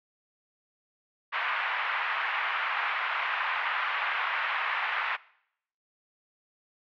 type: band-pass noise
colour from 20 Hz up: pink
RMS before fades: -30 dBFS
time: 1.32-5.17 s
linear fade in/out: 20 ms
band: 970 to 2600 Hz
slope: 24 dB/octave
effects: noise-tail reverb RT60 0.7 s tail -21 dB re dry + low-pass 4000 Hz 12 dB/octave